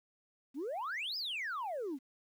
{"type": "exponential two-way sweep", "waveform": "sine", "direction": "up then down", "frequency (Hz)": [246.9, 5240, 246.9], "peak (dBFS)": -34, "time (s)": [0.54, 1.99], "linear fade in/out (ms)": 50, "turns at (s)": 1.17, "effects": ["tanh soft clip ceiling -34 dBFS", "11-bit"]}